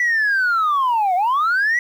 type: linear two-way sweep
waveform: sine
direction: down then up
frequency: 1975.5 to 698.5 to 1975.5 Hz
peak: -13 dBFS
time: 0-1.79 s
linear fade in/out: 2 ms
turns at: 1.15 s
effects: tanh soft clip ceiling -13 dBFS + 8-bit